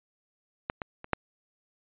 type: clicks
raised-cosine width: 0.5 ms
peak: -14 / -18 / -26 / -9 dBFS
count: 4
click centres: 0.699 / 0.818 / 1.044 / 1.133 s
effects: resampled to 8000 Hz